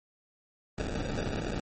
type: noise with sample-and-hold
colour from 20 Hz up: pink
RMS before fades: -33 dBFS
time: 0.78-1.6 s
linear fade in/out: 2 ms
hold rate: 1050 Hz
effects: MP3 32 kbps